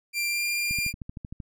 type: tone with pitch glide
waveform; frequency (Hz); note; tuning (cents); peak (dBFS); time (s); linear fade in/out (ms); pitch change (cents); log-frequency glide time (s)
sawtooth; 2372 to 2395; D7 to D7; +17 to +33; -22; 0.13-0.93; 50; +16; 0.3-0.43
type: click train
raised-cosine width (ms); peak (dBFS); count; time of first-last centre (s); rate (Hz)
5; -24; 10; 0.71-1.402; 13
effects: none